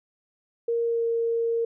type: tone with pitch glide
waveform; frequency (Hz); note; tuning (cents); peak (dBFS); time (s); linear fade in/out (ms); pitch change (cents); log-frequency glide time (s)
sine; 466.2 to 461.9; A#4 to A#4; 0 to -16; -22; 0.68-1.65; 5; -16; 0.84-1.05
effects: none